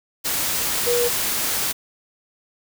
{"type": "tone in noise", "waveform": "sine", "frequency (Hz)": 480.9, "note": "B4", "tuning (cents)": -46, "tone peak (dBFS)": -18, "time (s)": [0.86, 1.09], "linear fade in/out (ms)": 20, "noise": "white", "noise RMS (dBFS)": -23, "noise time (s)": [0.24, 1.73], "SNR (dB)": 2, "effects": []}